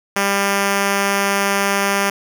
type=tone; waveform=5% pulse; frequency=198.8 Hz; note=G3; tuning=25 cents sharp; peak=-4 dBFS; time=0.16-2.1 s; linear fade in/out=5 ms; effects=none